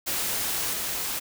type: noise with level steps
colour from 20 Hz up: white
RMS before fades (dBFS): -28 / -30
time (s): 0.06-1.2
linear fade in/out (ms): 20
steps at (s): 0.73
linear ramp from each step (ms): 2
effects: none